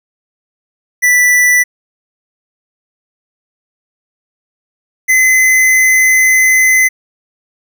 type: tone pair in turn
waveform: square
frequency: 1975.5 / 2038 Hz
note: B6 / C7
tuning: 0 / -46 cents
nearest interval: minor second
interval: 54 cents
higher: second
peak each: -7 dBFS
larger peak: neither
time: 1.02-1.64 / 5.08-6.89 s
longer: second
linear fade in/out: 20 ms
effects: none